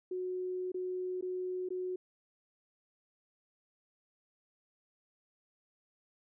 sine tone with dropouts, 366.7 Hz, F#4, 15 cents flat, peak -34 dBFS, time 0.11-1.96 s, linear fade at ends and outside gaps 5 ms, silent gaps 0.719-0.743 / 1.211-1.224 / 1.689-1.704 s, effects none

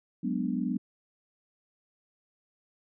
sine chord, G# half-diminished seventh, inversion third, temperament equal, 185 / 207.7 / 246.9 / 293.7 Hz, F#3 / G#3 / B3 / D4, 0 / 0 / 0 / 0 cents, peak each -33 / -34 / -31 / -35 dBFS, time 0.23-0.78 s, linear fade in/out 10 ms, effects none

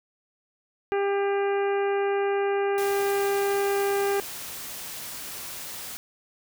harmonic tone, 399 Hz, G4, 31 cents sharp, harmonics 1 / 2 / 3 / 4 / 5 / 6 / 7, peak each -23 / -30 / -37 / -36 / -41 / -41 / -45 dBFS, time 0.92-4.2 s, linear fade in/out 0 ms
white noise, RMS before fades -37 dBFS, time 2.78-5.97 s, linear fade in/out 0 ms
effects none

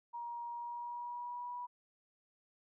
sine tone with pitch glide, 947 to 975.3 Hz, A#5 to B5, +27 to -22 cents, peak -40 dBFS, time 0.13-1.67 s, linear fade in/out 20 ms, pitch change +51 cents, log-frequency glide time 0.5-1.55 s, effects none

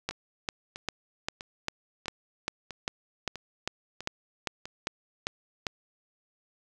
two click trains, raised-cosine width 0.2 ms, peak -22 / -12 dBFS, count 8 / 15, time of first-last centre 0.11-4.655 / 0.09-5.668 s, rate 1.54 / 2.51 Hz, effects none

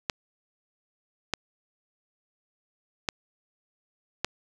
clicks, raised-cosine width 0.2 ms, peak -8 dBFS, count 4, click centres 0.098 / 1.337 / 3.088 / 4.246 s, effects 7-bit

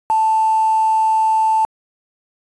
sine tone with quantisation, 880 Hz, A5, in tune, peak -12 dBFS, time 0.1-1.65 s, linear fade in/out 0 ms, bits 5, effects resampled to 22050 Hz

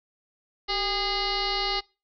sine tone with frequency modulation, 2472 Hz, D#7, 12 cents flat, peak -24 dBFS, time 0.68-1.81 s, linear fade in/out 20 ms, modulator 417 Hz, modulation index 5.4, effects noise-tail reverb RT60 0.3 s tail -24 dB re dry

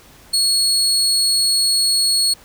30% pulse tone, 4340 Hz, C#8, 37 cents flat, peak -11 dBFS, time 0.33-2.34 s, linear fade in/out 10 ms, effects pink hiss -46 dBFS RMS until 2.44 s

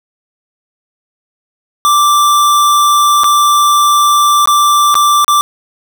square tone with dropouts, 1174.7 Hz, D6, in tune, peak -7 dBFS, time 1.85-5.41 s, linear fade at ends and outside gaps 0 ms, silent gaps 3.235-3.242 / 4.457-4.474 / 4.943-4.953 / 5.245-5.28 s, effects none

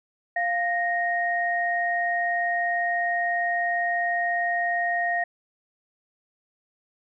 sine tone pair together, 697.8 / 1863 Hz, F5 / A#6, -2 / -2 cents, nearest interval octave + perfect fourth, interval 1700 cents, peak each -25 / -25 dBFS, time 0.36-5.24 s, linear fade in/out 5 ms, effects none

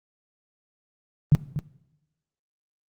sine tone with echo, 146.83 Hz, D3, in tune, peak -11 dBFS, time 1.32-1.35 s, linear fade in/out 0 ms, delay 240 ms, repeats 1, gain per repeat -12 dB, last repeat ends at 1.59 s, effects noise-tail reverb RT60 0.9 s tail -18 dB re dry + Opus 24 kbps

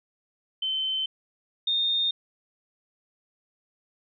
sine tone pair in turn, 3076 / 3659 Hz, G7 / A#7, -33 / -33 cents, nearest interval minor third, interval 300 cents, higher second, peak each -25 / -22 dBFS, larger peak second, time 0.62-1.06 / 1.67-2.11 s, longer neither, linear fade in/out 5 ms, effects none

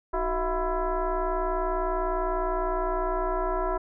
sine tone with frequency modulation, 311.1 Hz, D#4, in tune, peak -24 dBFS, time 0.13-3.78 s, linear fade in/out 10 ms, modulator 341 Hz, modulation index 2.7, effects none

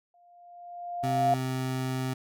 sine tone with exponential growth, 701 Hz, F5, 6 cents sharp, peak -19 dBFS, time 0.14-1.34 s, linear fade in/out 2 ms, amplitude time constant 260 ms
25% pulse tone, 130 Hz, C3, 11 cents flat, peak -25 dBFS, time 1.03-2.14 s, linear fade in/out 10 ms
effects none

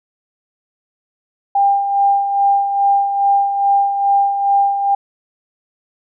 sine tone with tremolo, 798 Hz, G5, 31 cents sharp, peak -9 dBFS, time 1.55-4.95 s, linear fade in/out 5 ms, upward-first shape sine, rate 2.4 Hz, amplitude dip 55%, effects none

